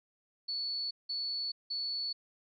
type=tone bursts; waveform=sine; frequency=4435 Hz; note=C#8; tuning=in tune; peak=-33 dBFS; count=3; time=0.48-2.13 s; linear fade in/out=10 ms; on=430 ms; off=180 ms; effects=none